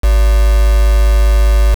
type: tone with quantisation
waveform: sine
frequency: 52.5 Hz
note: G#1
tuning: 19 cents sharp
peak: -6 dBFS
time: 0.03-1.75 s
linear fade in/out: 10 ms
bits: 3
effects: none